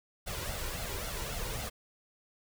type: noise with flanger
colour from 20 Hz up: pink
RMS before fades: -37 dBFS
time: 0.26-1.7 s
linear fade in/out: 20 ms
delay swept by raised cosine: 1.4 to 2.11 ms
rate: 3.7 Hz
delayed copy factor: +0.65
effects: none